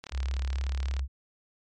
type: click train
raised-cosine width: 0.2 ms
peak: -22 dBFS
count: 36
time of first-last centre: 0.04-0.994 s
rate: 36.7 Hz
type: tone with pitch glide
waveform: sine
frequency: 65.41 to 66.48 Hz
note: C2 to C2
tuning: 0 to +28 cents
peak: -27 dBFS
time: 0.11-1.08 s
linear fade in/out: 50 ms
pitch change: +28 cents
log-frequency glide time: 0.49-0.57 s
effects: MP3 48 kbps